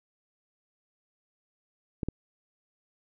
clicks, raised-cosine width 3 ms, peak -17 dBFS, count 2, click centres 2.032 / 2.086 s, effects none

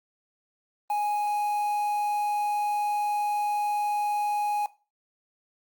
triangle tone with quantisation, 830.6 Hz, G#5, in tune, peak -22 dBFS, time 0.9-4.66 s, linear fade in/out 2 ms, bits 7, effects noise-tail reverb RT60 0.3 s tail -17 dB re dry + Opus 32 kbps

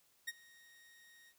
sawtooth tone with ADSR envelope, 1868 Hz, A#6, 3 cents sharp, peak -33 dBFS, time 0.27-1.34 s, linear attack 14 ms, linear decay 32 ms, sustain -24 dB, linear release 56 ms, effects white hiss -72 dBFS RMS until 1.38 s

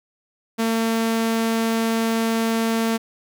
sawtooth tone, 226.3 Hz, A3, 49 cents sharp, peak -15 dBFS, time 0.58-2.98 s, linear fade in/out 20 ms, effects none

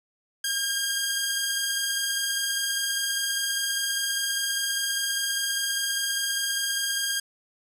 10% pulse beating tone pair, 1600 / 1615 Hz, G6 / G#6, +35 / -49 cents, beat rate 15 Hz, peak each -25 / -17 dBFS, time 0.44-7.2 s, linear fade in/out 5 ms, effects none

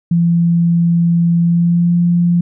sine tone with pitch glide, 170 to 173.27 Hz, F3 to F3, -46 to -13 cents, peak -9 dBFS, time 0.11-2.41 s, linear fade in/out 5 ms, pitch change +33 cents, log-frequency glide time 1.41-1.96 s, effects none

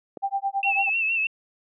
click, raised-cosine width 2 ms, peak -17 dBFS, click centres 0.172 s
sine tone with tremolo, 789 Hz, G5, 11 cents sharp, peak -20 dBFS, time 0.22-0.9 s, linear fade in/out 20 ms, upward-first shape sine, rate 9.1 Hz, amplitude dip 100%
sine tone with vibrato, 2659 Hz, E7, 14 cents sharp, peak -21 dBFS, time 0.63-1.27 s, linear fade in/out 2 ms, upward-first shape sine, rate 6.5 Hz, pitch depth 53 cents each way
effects high-pass 400 Hz 12 dB/octave

